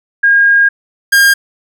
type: tone pair in turn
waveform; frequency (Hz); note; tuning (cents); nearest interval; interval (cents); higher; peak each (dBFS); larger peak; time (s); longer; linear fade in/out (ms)
sine / 45% pulse; 1624 / 1613.7; G#6 / G6; -39 / +50; unison; 11; first; -5; neither; 0.23-0.69 / 1.12-1.34; first; 10
effects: none